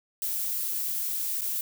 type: noise with dropouts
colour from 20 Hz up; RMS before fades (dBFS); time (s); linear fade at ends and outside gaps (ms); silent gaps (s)
violet; -30; 0.22-1.61; 1; 1.41-1.417
effects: none